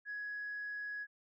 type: tone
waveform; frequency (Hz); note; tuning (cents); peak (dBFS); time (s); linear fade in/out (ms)
sine; 1673; G#6; +12; -38; 0.05-1.07; 50
effects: tanh soft clip ceiling -35 dBFS